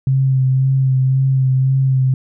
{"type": "tone with vibrato", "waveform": "sine", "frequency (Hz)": 132.3, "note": "C3", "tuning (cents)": 20, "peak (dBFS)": -11, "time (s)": [0.07, 2.14], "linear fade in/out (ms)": 2, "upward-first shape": "sine", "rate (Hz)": 1.9, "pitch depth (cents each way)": 23, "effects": []}